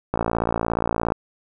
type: click train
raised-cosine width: 1 ms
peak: -7 dBFS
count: 57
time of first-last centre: 0.14-1.121 s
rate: 57.1 Hz
effects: none